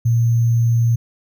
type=tone with sample-and-hold; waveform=sine; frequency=116.54 Hz; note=A#2; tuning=in tune; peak=-12 dBFS; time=0.05-0.96 s; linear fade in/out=10 ms; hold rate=6300 Hz; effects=none